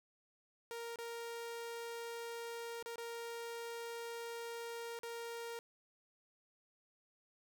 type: tone with dropouts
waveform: sawtooth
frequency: 466.2 Hz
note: A#4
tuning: in tune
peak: -39 dBFS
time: 0.71-5.59 s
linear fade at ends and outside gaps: 0 ms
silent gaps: 0.958-0.987 / 2.826-2.86 / 2.958-2.981 / 4.99-5.033 s
effects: none